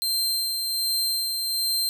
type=tone with tremolo; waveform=sawtooth; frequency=4145 Hz; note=C8; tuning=17 cents flat; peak=-19 dBFS; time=0.02-1.89 s; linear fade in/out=0 ms; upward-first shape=sine; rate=1.3 Hz; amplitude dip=35%; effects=none